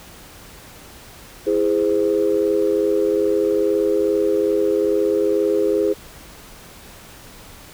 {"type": "chord", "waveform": "sine", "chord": "E augmented", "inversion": "none", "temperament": "just", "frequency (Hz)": [329.6, 412, 515], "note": ["E4", "G#4", "B#4"], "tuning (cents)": [0, -14, -28], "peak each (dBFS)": [-21, -17, -21], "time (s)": [1.46, 5.94], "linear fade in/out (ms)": 20, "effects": ["tanh soft clip ceiling -7 dBFS", "pink hiss -42 dBFS RMS until 7.73 s"]}